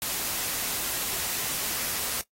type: noise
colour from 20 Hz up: white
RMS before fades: -30 dBFS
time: 0.02-2.21 s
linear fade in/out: 0 ms
effects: noise-tail reverb RT60 0.1 s tail -18 dB re dry + AAC 48 kbps